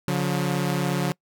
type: tone pair together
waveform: sawtooth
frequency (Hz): 142.4 / 179.41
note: C#3 / F3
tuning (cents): +47 / +47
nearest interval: major third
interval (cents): 400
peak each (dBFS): -21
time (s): 0.08-1.12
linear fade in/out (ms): 0
effects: noise-tail reverb RT60 0.1 s tail -25 dB re dry